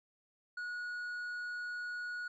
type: tone with tanh clipping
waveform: sine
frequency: 1456 Hz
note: F#6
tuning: 28 cents flat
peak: -39 dBFS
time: 0.57-2.28 s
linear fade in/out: 5 ms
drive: 5 dB
effects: none